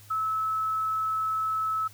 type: tone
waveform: sine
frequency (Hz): 1300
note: E6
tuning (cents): -24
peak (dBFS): -25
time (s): 0.1-1.88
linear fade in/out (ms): 10
effects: added 103 Hz sine -51 dBFS peak until 1.93 s + white hiss -54 dBFS RMS until 1.93 s